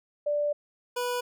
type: tone pair in turn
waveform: sine / 25% pulse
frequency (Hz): 587.3 / 490.7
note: D5 / B4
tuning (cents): 0 / -11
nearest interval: minor third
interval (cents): 311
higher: first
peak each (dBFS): -24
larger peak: neither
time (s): 0.26-0.53 / 0.96-1.21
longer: first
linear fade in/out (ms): 10
effects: none